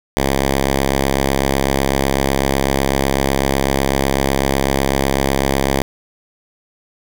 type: tone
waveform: 5% pulse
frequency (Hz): 68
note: C#2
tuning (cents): -33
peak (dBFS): -3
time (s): 0.17-5.82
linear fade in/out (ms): 0
effects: none